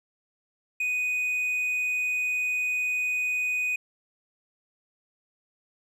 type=tone; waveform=triangle; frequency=2489 Hz; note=D#7; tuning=in tune; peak=-23 dBFS; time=0.8-3.76 s; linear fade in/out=5 ms; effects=none